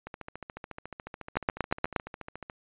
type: two click trains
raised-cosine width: 0.5 ms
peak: -9 / -24 dBFS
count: 6 / 35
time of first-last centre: 1.37-1.962 / 0.07-2.499 s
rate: 8.44 / 14 Hz
effects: resampled to 8000 Hz